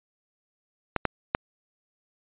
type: clicks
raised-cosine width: 0.5 ms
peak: -9 / -7 / -6 dBFS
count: 3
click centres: 0.963 / 1.053 / 1.349 s
effects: resampled to 8000 Hz